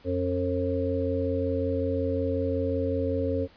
harmonic tone with a mistuned harmonic, 90.4 Hz, F#2, 40 cents flat, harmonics 1 / 3 / 5 / 6, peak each -30 / -30 / -30 / -30 dBFS, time 0.04-3.48 s, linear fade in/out 50 ms, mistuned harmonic 6, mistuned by -16 cents, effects pink hiss -56 dBFS RMS until 3.56 s + resampled to 11025 Hz

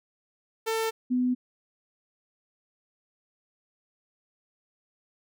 sawtooth / sine tone pair in turn, 447.2 / 250.3 Hz, A4 / B3, +28 / +23 cents, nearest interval minor seventh, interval 1005 cents, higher first, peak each -22 / -22 dBFS, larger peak neither, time 0.66-0.91 / 1.1-1.35 s, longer neither, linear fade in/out 20 ms, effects none

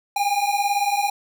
square beating tone pair, 799 / 817 Hz, G5 / G#5, +33 / -29 cents, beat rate 18 Hz, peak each -24 / -22 dBFS, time 0.16-1.1 s, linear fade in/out 5 ms, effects none

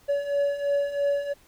triangle beating tone pair, 566 / 569 Hz, C#5 / C#5, +36 / +45 cents, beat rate 3 Hz, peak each -27 / -22 dBFS, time 0.08-1.34 s, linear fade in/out 20 ms, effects pink hiss -58 dBFS RMS until 1.47 s

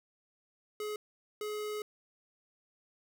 square tone bursts at uneven times, 422.3 Hz, G#4, 29 cents sharp, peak -36 dBFS, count 2, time 0.8-0.96 / 1.41-1.82 s, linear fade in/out 2 ms, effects none

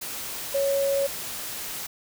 sine tone in noise, 554.4 Hz, C#5, in tune, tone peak -21 dBFS, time 0.54-1.07 s, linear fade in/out 10 ms, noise white, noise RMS -34 dBFS, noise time 0.01-1.87 s, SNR +10 dB, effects none

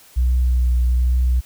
sine tone with vibrato, 61.74 Hz, B1, in tune, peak -12 dBFS, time 0.16-1.41 s, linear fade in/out 20 ms, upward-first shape triangle, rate 1.2 Hz, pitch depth 25 cents each way, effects tanh soft clip ceiling -11 dBFS + white hiss -48 dBFS RMS until 1.45 s

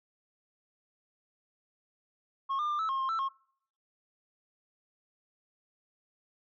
sine tone with pitch steps, 1087 / 1203 / 1194 / 1306 / 1074 / 1063 / 1328 / 1080 Hz, C#6 / D6 / D6 / E6 / C6 / C6 / E6 / C#6, -34 / +41 / +28 / -17 / +45 / +27 / +12 / -45 cents, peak -26 dBFS, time 2.49-3.29 s, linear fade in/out 20 ms, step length 100 ms, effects noise-tail reverb RT60 0.6 s tail -24 dB re dry + tanh soft clip ceiling -28 dBFS

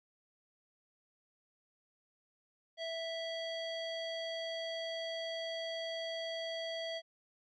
square tone with low-pass filter, 658 Hz, E5, 3 cents flat, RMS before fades -40 dBFS, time 2.77-7.02 s, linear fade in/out 50 ms, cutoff 3900 Hz, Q 8.2, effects none

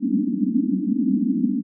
white band-pass noise, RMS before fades -21 dBFS, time 0-1.63 s, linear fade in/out 50 ms, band 190 to 300 Hz, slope 96 dB/octave, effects none

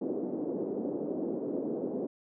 pink band-pass noise, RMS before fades -34 dBFS, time 0.01-2.07 s, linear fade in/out 10 ms, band 250 to 470 Hz, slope 24 dB/octave, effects none

